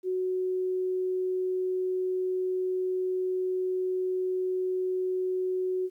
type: tone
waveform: sine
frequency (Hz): 370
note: F#4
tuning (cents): 0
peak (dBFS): -26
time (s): 0.03-5.9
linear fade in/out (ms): 50
effects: 11-bit